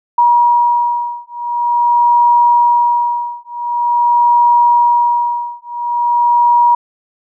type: beating tone pair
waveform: sine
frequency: 956 / 956.46 Hz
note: A#5 / A#5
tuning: +43 / +44 cents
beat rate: 0.46 Hz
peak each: -12 / -12 dBFS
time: 0.18-6.75 s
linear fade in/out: 5 ms
effects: none